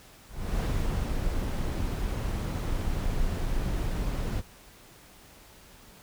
brown noise with ADSR envelope, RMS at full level -26 dBFS, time 0.29-4.42 s, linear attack 310 ms, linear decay 490 ms, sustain -3 dB, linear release 30 ms, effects pink hiss -53 dBFS RMS until 6.02 s

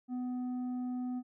triangle tone with tanh clipping, 249.9 Hz, B3, 21 cents sharp, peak -35 dBFS, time 0.08-1.23 s, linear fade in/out 50 ms, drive 10 dB, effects none

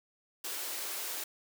white high-pass noise, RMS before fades -38 dBFS, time 0.44-1.24 s, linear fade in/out 5 ms, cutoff 280 Hz, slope 96 dB/octave, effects none

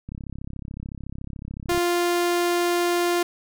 click train, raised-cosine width 5 ms, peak -22 dBFS, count 58, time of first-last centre 0.09-1.776 s, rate 33.8 Hz
sawtooth tone, 349.2 Hz, F4, in tune, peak -16 dBFS, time 1.69-3.23 s, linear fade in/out 5 ms
effects none

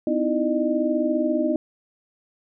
sine tone cluster, 253.5 / 308 / 328.2 / 609 Hz, B3 / D#4 / E4 / D#5, +45 / -17 / -8 / -37 cents, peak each -25 dBFS, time 0.07-1.56 s, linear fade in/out 2 ms, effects none

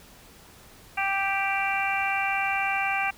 harmonic tone, 392 Hz, G4, in tune, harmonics 2 / 3 / 4 / 5 / 6 / 7, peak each -28 / -34 / -32 / -36 / -28 / -33 dBFS, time 0.97-3.11 s, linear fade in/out 10 ms, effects pink hiss -51 dBFS RMS until 3.17 s

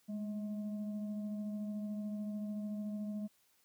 sine tone with frequency modulation, 207.7 Hz, G#3, in tune, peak -37 dBFS, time 0.08-3.28 s, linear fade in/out 20 ms, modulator 429 Hz, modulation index 0.36, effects white hiss -72 dBFS RMS until 3.64 s + high-pass 60 Hz 12 dB/octave

